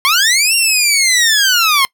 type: linear two-way sweep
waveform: 15% pulse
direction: up then down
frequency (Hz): 1046.5 to 2787 to 1046.5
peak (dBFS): -3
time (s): 0.05-1.85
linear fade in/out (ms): 0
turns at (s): 0.55
effects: noise-tail reverb RT60 0.1 s tail -24 dB re dry